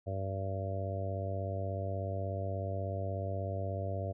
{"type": "harmonic tone", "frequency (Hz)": 96.5, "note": "G2", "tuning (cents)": -27, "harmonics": [1, 2, 3, 4, 5, 6, 7], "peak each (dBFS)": [-35, -47, -48, -47, -45, -41, -42], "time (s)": [0.06, 4.13], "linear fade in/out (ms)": 20, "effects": []}